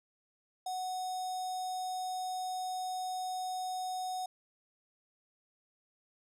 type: tone with notch filter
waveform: square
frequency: 740 Hz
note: F#5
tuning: in tune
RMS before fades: -37 dBFS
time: 0.66-4.26 s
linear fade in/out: 5 ms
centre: 2200 Hz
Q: 1.3
effects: low-pass 12000 Hz 12 dB/octave